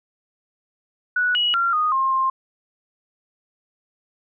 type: tone with pitch steps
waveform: sine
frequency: 1473 / 2914 / 1377 / 1237 / 1064 / 1057 Hz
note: F#6 / F#7 / F6 / D#6 / C6 / C6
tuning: -8 / -27 / -25 / -10 / +29 / +17 cents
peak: -17 dBFS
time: 1.16-2.3 s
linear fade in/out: 5 ms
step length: 190 ms
effects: none